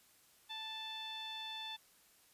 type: tone with low-pass filter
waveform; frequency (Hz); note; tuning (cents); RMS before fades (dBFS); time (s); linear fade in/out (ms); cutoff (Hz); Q
sawtooth; 880; A5; 0; -45; 0.49-1.77; 20; 3600; 8
effects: white hiss -67 dBFS RMS until 2.33 s + resampled to 32000 Hz